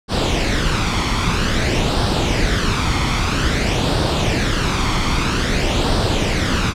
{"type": "noise with flanger", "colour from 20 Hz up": "pink", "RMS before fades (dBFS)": -17, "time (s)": [0.08, 6.74], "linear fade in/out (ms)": 50, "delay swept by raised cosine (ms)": [0.22, 0.92], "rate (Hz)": 0.51, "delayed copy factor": 0.5, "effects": ["low-pass 5000 Hz 12 dB/octave"]}